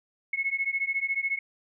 sine beating tone pair, 2181 / 2195 Hz, C#7 / C#7, -29 / -18 cents, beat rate 14 Hz, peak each -29 dBFS, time 0.33-1.39 s, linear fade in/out 5 ms, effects none

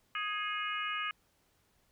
harmonic tone with a mistuned harmonic, 415.3 Hz, G#4, in tune, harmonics 3 / 4 / 5 / 6 / 7, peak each -37 / -40 / -41 / -41 / -41 dBFS, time 0.15-1.11 s, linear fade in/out 2 ms, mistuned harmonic 5, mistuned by +53 cents, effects pink hiss -72 dBFS RMS until 1.91 s

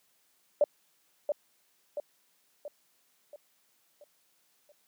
sine tone with echo, 587.3 Hz, D5, in tune, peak -19 dBFS, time 0.61-0.64 s, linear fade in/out 2 ms, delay 680 ms, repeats 6, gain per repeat -6 dB, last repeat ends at 4.72 s, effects white hiss -70 dBFS RMS until 4.87 s + high-pass 150 Hz 12 dB/octave

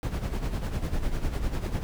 brown noise with tremolo, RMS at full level -26 dBFS, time 0.03-1.83 s, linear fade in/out 0 ms, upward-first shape sine, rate 10 Hz, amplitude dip 65%, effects none

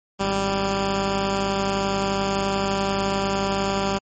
10% pulse tone pair together, 51.87 / 196 Hz, G#1 / G3, -1 / 0 cents, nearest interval octave + major seventh, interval 2301 cents, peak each -23 / -13 dBFS, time 0.19-3.99 s, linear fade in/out 20 ms, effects MP3 32 kbps

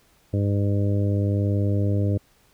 harmonic tone, 101 Hz, G#2, 48 cents flat, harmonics 1 / 2 / 3 / 4 / 5 / 6, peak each -20 / -29 / -29 / -34 / -33 / -36 dBFS, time 0.33-2.18 s, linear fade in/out 10 ms, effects pink hiss -60 dBFS RMS until 2.53 s

